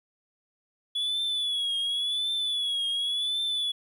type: tone with vibrato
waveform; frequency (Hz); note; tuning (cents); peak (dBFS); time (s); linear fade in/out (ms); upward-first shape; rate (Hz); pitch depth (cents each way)
sine; 3400; G#7; +40; -23; 0.95-3.72; 10; triangle; 0.91; 84
effects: tanh soft clip ceiling -25 dBFS + 10-bit